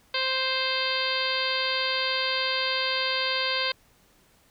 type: harmonic tone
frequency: 523.3 Hz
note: C5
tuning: in tune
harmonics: 1 / 2 / 3 / 4 / 5 / 6 / 7 / 8 / 9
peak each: -33 / -33 / -33 / -33 / -33 / -33 / -33 / -33 / -33 dBFS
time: 0.14-3.72 s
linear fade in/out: 5 ms
effects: pink hiss -61 dBFS RMS until 4.5 s